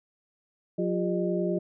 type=tone cluster; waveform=sine; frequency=180.6 / 349.5 / 399.8 / 610 Hz; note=F#3 / F4 / G4 / D#5; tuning=-42 / +1 / +34 / -34 cents; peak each=-29 / -29 / -32 / -32 dBFS; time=0.78-1.59 s; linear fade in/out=10 ms; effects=none